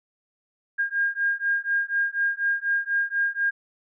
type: beating tone pair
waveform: sine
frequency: 1614 / 1618.1 Hz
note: G#6 / G#6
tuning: -50 / -46 cents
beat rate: 4.1 Hz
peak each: -25 dBFS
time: 0.78-3.51 s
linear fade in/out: 20 ms
effects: none